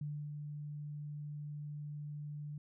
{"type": "tone with ADSR envelope", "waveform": "sine", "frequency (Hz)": 147.8, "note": "D3", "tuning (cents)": 11, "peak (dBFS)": -37, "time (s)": [0.01, 2.58], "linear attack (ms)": 4, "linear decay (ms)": 290, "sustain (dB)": -4, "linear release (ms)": 3, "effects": []}